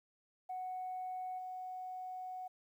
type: tone with level steps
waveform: sine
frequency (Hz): 740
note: F#5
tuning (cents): 0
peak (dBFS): -38 / -41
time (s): 0.49-2.48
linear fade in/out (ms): 10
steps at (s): 1.38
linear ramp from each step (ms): 10
effects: tanh soft clip ceiling -35 dBFS + 12-bit